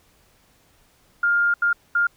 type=tone bursts at uneven times; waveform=sine; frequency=1407 Hz; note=F6; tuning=12 cents sharp; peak=-16 dBFS; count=3; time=1.23-1.54 / 1.62-1.73 / 1.95-2.07 s; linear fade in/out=5 ms; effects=pink hiss -59 dBFS RMS until 2.16 s